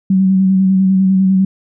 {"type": "tone with vibrato", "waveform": "sine", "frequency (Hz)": 190, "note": "F#3", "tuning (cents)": 46, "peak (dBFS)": -8, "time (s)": [0.1, 1.45], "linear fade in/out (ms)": 5, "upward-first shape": "square", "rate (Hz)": 10, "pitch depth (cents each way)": 21, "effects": []}